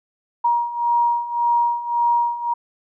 sine beating tone pair, 947 / 948.8 Hz, A#5 / A#5, +27 / +30 cents, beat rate 1.8 Hz, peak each -22 / -18 dBFS, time 0.44-2.54 s, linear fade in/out 10 ms, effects none

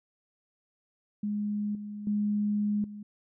sine tone with level steps, 207.7 Hz, G#3, in tune, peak -28 / -36 / -25 / -39 dBFS, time 1.23-3.03 s, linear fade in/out 5 ms, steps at 1.75 / 2.07 / 2.84 s, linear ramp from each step 2 ms, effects none

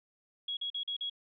sine tone bursts, 3322 Hz, G#7, in tune, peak -33 dBFS, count 5, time 0.48-1.098 s, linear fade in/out 5 ms, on 90 ms, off 42 ms, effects none

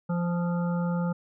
harmonic tone with a mistuned harmonic, 173.5 Hz, F3, 11 cents flat, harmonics 1 / 3 / 5 / 7 / 8, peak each -25 / -35 / -39 / -42 / -43 dBFS, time 0.09-1.13 s, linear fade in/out 10 ms, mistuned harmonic 7, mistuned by +31 cents, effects none

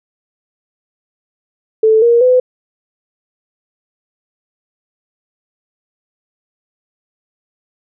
sine tone with pitch steps, 439.3 / 470.8 / 504.6 Hz, A4 / A#4 / B4, -3 / +17 / +37 cents, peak -6 dBFS, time 1.83-2.4 s, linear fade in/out 5 ms, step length 190 ms, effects none

